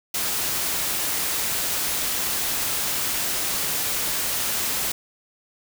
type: noise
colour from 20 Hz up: white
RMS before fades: -25 dBFS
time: 0.14-4.92 s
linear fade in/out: 5 ms
effects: none